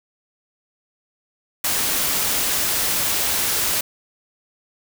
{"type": "noise", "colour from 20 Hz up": "white", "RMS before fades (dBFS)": -21, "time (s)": [1.64, 3.81], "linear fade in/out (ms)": 5, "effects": []}